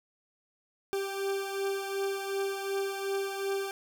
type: beating tone pair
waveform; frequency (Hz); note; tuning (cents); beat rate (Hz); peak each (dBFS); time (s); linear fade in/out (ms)
40% pulse; 392 / 394.7; G4 / G4; 0 / +12; 2.7; -31 / -36; 0.93-3.71; 0
effects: none